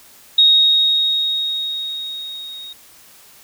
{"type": "tone with level ramp", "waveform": "sine", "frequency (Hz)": 3752, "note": "A#7", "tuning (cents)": 11, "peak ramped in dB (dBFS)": [-7, -31], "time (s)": [0.38, 2.73], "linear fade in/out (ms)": 5, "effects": ["white hiss -46 dBFS RMS until 3.43 s"]}